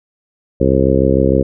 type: harmonic tone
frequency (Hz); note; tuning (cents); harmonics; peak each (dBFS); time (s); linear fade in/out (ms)
66.6; C2; +31; 1 / 2 / 3 / 4 / 5 / 6 / 7 / 8; -18 / -18 / -18 / -18 / -18 / -18 / -18 / -18; 0.6-1.43; 10
effects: none